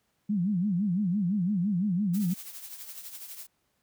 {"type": "tone with vibrato", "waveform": "sine", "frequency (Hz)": 190.6, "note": "G3", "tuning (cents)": -48, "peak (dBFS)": -24, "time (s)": [0.29, 2.34], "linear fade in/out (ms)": 10, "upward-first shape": "sine", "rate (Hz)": 5.9, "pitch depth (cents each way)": 200}
{"type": "noise with tremolo", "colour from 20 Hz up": "blue", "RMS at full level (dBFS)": -40, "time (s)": [2.13, 3.47], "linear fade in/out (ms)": 20, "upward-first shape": "triangle", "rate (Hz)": 12, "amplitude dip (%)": 65}
{"effects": ["pink hiss -74 dBFS RMS until 3.82 s", "high-pass 60 Hz 12 dB/octave"]}